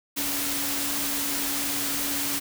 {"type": "tone in noise", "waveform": "sine", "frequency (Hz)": 282.6, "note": "C#4", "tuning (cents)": 34, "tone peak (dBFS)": -35, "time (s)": [0.16, 2.4], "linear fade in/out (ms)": 20, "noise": "white", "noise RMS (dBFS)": -28, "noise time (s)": [0.16, 2.4], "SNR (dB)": -10, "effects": []}